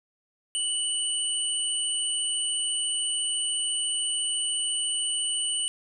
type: tone pair together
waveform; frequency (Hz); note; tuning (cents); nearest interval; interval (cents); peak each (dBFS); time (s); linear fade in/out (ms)
sine; 2960 / 8863; F#7 / C#9; 0 / -1; octave + perfect fifth; 1899; -28; 0.55-5.68; 0
effects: none